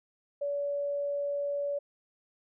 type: tone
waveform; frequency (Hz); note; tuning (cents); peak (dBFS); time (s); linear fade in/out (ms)
sine; 571; D5; -49; -29; 0.41-1.79; 10
effects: none